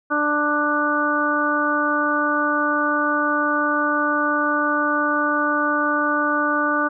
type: harmonic tone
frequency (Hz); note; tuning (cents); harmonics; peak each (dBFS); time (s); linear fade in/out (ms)
295.7; D4; +12; 1 / 2 / 3 / 4 / 5; -24 / -26 / -29 / -22 / -22; 0.1-6.89; 20
effects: none